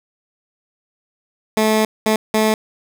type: tone bursts at uneven times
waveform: 15% pulse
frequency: 217.3 Hz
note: A3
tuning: 21 cents flat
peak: -7 dBFS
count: 3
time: 1.57-1.85 / 2.06-2.16 / 2.34-2.54 s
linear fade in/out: 2 ms
effects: none